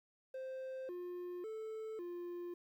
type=tone with pitch steps; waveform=triangle; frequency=523 / 355.7 / 438.7 / 350.2 Hz; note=C5 / F4 / A4 / F4; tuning=-1 / +32 / -5 / +5 cents; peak=-40 dBFS; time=0.34-2.54 s; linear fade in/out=5 ms; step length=550 ms; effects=12-bit